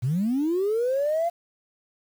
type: linear sweep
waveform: sine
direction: up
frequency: 111.6 to 698.5 Hz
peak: -20 dBFS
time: 0.02-1.3 s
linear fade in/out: 20 ms
effects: tanh soft clip ceiling -18 dBFS + 8-bit